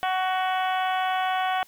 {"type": "harmonic tone", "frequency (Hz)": 373, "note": "F#4", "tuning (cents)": 14, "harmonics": [2, 3, 4, 5, 6, 7, 8, 9], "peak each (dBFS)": [-24, -31, -32, -36, -38, -41, -38, -40], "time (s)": [0.03, 1.63], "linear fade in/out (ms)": 0, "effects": ["white hiss -56 dBFS RMS until 1.67 s"]}